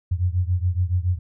sine beating tone pair, 87.4 / 94.5 Hz, F2 / F#2, +2 / +37 cents, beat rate 7.1 Hz, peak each -21 / -23 dBFS, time 0.11-1.19 s, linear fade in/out 10 ms, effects none

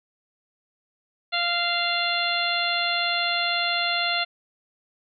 harmonic tone, 694 Hz, F5, 11 cents flat, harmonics 1 / 2 / 3 / 4 / 5 / 6, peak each -29 / -29 / -29 / -29 / -29 / -29 dBFS, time 1.32-4.25 s, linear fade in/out 20 ms, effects none

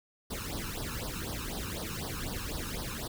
pink noise with flanger, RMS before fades -37 dBFS, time 0.3-3.08 s, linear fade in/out 10 ms, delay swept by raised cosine 0.2 to 0.78 ms, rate 4 Hz, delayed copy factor +1, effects none

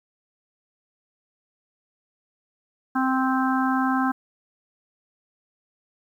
harmonic tone, 261.6 Hz, C4, in tune, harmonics 1 / 3 / 4 / 5 / 6, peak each -22 / -27 / -28 / -29 / -30 dBFS, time 2.95-4.12 s, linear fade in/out 10 ms, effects 9-bit

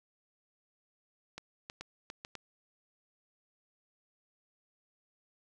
clicks, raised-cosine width 0.2 ms, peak -25 dBFS, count 6, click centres 1.38 / 1.699 / 1.81 / 2.101 / 2.249 / 2.353 s, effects 11-bit

